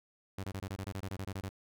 sawtooth tone bursts, 96.8 Hz, G2, 21 cents flat, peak -33 dBFS, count 14, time 0.38-1.491 s, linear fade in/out 5 ms, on 58 ms, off 23 ms, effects none

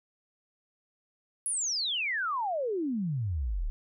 sine exponential sweep, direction down, 10840 to 33.32 Hz, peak -28 dBFS, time 1.46-3.7 s, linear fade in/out 0 ms, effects none

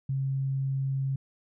sine tone, 135.2 Hz, C#3, 43 cents flat, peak -26 dBFS, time 0.09-1.16 s, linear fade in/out 5 ms, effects none

